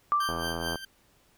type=tone with exponential decay; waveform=sine; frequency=1174.7 Hz; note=D6; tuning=in tune; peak=-19 dBFS; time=0.12-0.72 s; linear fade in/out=0 ms; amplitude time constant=130 ms
type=tone with tremolo; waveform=20% pulse; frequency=1568 Hz; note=G6; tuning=in tune; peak=-26 dBFS; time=0.2-0.85 s; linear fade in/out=5 ms; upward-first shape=sine; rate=4.6 Hz; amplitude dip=75%
type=click train; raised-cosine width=1 ms; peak=-19 dBFS; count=40; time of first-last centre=0.29-0.757 s; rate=83.5 Hz
effects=pink hiss -64 dBFS RMS until 1.37 s